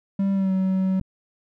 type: tone with pitch glide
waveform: triangle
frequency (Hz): 196 to 189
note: G3 to F#3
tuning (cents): 0 to +37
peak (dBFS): -17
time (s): 0.19-1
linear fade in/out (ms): 5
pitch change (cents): -63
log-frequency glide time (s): 0.33-0.52
type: click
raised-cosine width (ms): 5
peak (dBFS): -25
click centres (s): 1.013
effects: none